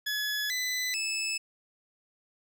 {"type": "tone with pitch steps", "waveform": "20% pulse", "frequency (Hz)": [1699, 2005, 2613], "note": ["G#6", "B6", "E7"], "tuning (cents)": [39, 26, -16], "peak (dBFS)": -24, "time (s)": [0.06, 1.38], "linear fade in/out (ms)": 10, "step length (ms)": 440, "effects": []}